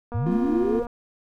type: click train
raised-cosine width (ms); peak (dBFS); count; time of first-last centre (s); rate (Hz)
1; -23; 179; 0.12-0.868; 238
type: linear sweep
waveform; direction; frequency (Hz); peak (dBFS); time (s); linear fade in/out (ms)
sine; up; 87.31 to 488.3; -22; 0.14-0.83; 10
type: chord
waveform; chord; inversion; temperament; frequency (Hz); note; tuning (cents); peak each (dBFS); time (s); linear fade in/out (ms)
triangle; Bb suspended second; none; just; 233.1 / 262.2 / 349.6; Bb3 / C4 / F4; 0 / +4 / +2; -25 / -29 / -25; 0.26-0.8; 5
type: noise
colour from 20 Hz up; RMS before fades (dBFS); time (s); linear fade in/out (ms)
brown; -42; 0.31-0.86; 5
effects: none